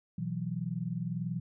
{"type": "chord", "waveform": "sine", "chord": "B suspended fourth", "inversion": "none", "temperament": "equal", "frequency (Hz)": [123.47, 164.81, 185], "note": ["B2", "E3", "F#3"], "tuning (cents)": [0, 0, 0], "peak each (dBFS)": [-38, -35, -37], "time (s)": [0.18, 1.4], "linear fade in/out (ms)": 5, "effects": []}